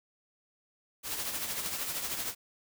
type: noise with tremolo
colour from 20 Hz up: white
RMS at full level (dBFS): -33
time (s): 1.03-2.35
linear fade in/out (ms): 50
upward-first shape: triangle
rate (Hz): 13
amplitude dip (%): 55
effects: none